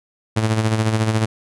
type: tone with tremolo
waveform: sawtooth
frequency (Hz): 110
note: A2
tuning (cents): 0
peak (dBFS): -10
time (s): 0.36-1.26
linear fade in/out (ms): 10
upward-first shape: sine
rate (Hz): 14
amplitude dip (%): 55
effects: resampled to 24000 Hz